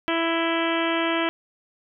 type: harmonic tone with a mistuned harmonic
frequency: 331.3 Hz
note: E4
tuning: 9 cents sharp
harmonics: 1 / 2 / 3 / 4 / 5 / 6 / 7 / 8 / 9 / 10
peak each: -25 / -28 / -30 / -31 / -32 / -33 / -33 / -34 / -35 / -35 dBFS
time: 0.08-1.29 s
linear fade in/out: 0 ms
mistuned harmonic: 10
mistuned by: -45 cents
effects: none